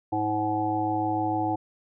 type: harmonic tone with a mistuned harmonic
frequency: 106.6 Hz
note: G#2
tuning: 46 cents sharp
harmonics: 1 / 3 / 5 / 7 / 8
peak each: -34 / -28 / -37 / -28 / -30 dBFS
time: 0.12-1.56 s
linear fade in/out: 10 ms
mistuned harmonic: 5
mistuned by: -28 cents
effects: none